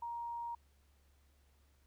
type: tone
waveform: sine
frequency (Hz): 940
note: A#5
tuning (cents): +14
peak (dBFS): -39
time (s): 0.02-0.55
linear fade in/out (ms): 5
effects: added 70 Hz sine -67 dBFS peak until 1.86 s + pink hiss -75 dBFS RMS until 1.86 s